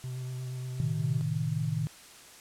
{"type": "tone with vibrato", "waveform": "triangle", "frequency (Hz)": 127.6, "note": "C3", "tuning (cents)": -43, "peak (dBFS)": -32, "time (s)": [0.04, 1.21], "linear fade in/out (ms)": 0, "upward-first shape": "triangle", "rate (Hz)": 8.5, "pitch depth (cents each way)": 21}
{"type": "chord", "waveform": "sine", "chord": "A diminished", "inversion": "none", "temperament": "equal with one note detuned", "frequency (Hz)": [111.47, 130.81, 155.56], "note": ["A2", "C3", "Eb3"], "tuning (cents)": [23, 0, 0], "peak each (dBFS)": [-33, -34, -30], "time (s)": [0.8, 1.87], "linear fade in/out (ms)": 0}
{"effects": ["white hiss -51 dBFS RMS until 2.4 s", "low-pass 10000 Hz 12 dB/octave"]}